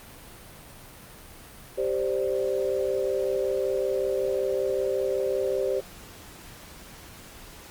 sine chord, G suspended fourth, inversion none, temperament just, 392 / 522.7 / 588 Hz, G4 / C5 / D5, 0 / -2 / +2 cents, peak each -27 / -27 / -31 dBFS, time 1.77-5.81 s, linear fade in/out 20 ms, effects pink hiss -46 dBFS RMS until 7.7 s + Opus 32 kbps

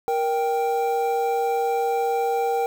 triangle tone pair together, 469.5 / 784 Hz, A#4 / G5, +12 / 0 cents, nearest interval major sixth, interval 888 cents, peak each -21 dBFS, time 0.08-2.66 s, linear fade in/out 0 ms, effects 7-bit

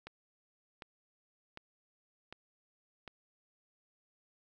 click train, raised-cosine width 0.3 ms, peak -29 dBFS, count 5, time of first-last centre 0.07-3.078 s, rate 1.33 Hz, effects none

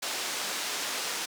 white low-pass noise, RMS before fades -33 dBFS, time 0.02-1.26 s, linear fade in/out 10 ms, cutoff 6400 Hz, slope 12 dB/octave, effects high-pass 300 Hz 12 dB/octave

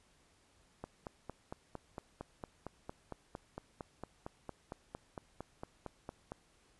click train, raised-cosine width 1 ms, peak -28 dBFS, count 25, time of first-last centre 0.84-6.319 s, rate 4.38 Hz, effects pink hiss -69 dBFS RMS until 6.79 s + resampled to 24000 Hz

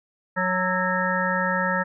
harmonic tone with a mistuned harmonic, 183.7 Hz, F#3, 12 cents flat, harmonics 1 / 3 / 5 / 7 / 9 / 10, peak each -28 / -28 / -28 / -28 / -28 / -28 dBFS, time 0.36-1.84 s, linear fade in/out 20 ms, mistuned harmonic 7, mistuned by +43 cents, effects none

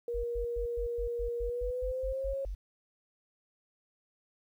sine tone with pitch glide, 474.5 to 545.1 Hz, A#4 to C#5, +31 to -29 cents, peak -32 dBFS, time 0.08-2.45 s, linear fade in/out 2 ms, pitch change +240 cents, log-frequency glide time 1.42-2.32 s
sine tone bursts, 47.42 Hz, F#1, 43 cents sharp, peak -34 dBFS, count 12, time 0.14-2.55 s, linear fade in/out 10 ms, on 100 ms, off 110 ms
effects 11-bit

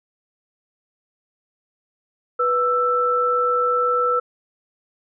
sine tone pair together, 492 / 1326.1 Hz, B4 / E6, -7 / +10 cents, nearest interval octave + perfect fourth, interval 1717 cents, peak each -21 / -18 dBFS, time 2.39-4.2 s, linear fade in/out 10 ms, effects none

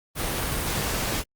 pink noise, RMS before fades -27 dBFS, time 0.15-1.24 s, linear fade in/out 50 ms, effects Opus 32 kbps

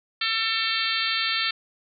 harmonic tone with a mistuned harmonic, 447.7 Hz, A4, 30 cents sharp, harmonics 3 / 4 / 5 / 6 / 7 / 8 / 9 / 10, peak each -31 / -31 / -31 / -31 / -31 / -31 / -31 / -31 dBFS, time 0.21-1.51 s, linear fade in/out 5 ms, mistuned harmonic 7, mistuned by +26 cents, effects none

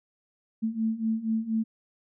sine beating tone pair, 220 / 224.2 Hz, A3 / A3, 0 / +33 cents, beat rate 4.2 Hz, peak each -30 / -27 dBFS, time 0.62-1.64 s, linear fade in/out 20 ms, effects none

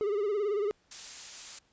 triangle tone with vibrato, 411.9 Hz, G#4, 14 cents flat, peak -25 dBFS, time 0.01-0.71 s, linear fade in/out 0 ms, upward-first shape sine, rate 18 Hz, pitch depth 84 cents each way
blue noise, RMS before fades -39 dBFS, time 0.91-1.59 s, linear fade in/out 5 ms
effects pink hiss -69 dBFS RMS until 1.72 s + resampled to 16000 Hz

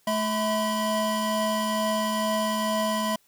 square tone cluster, 216.4 / 647 / 1004 Hz, A3 / E5 / B5, -29 / -32 / +28 cents, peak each -29 dBFS, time 0.07-3.16 s, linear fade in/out 5 ms, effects white hiss -64 dBFS RMS until 3.27 s

